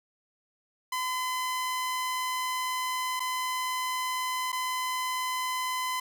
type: tone with dropouts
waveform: sawtooth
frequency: 1018 Hz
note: C6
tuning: 48 cents flat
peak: -25 dBFS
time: 0.92-6 s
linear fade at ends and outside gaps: 5 ms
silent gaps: 3.196-3.202 / 4.52-4.527 s
effects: none